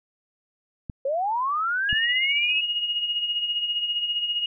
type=clicks; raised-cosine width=5 ms; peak=-20 dBFS; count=2; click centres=0.898 / 1.929 s
type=linear sweep; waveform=sine; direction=up; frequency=520 to 2638 Hz; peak=-22 dBFS; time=1.05-2.61 s; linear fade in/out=5 ms
type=tone with tremolo; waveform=sine; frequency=2873 Hz; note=F7; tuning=48 cents sharp; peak=-21 dBFS; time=1.89-4.46 s; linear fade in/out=2 ms; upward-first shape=sine; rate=15 Hz; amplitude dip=55%
effects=none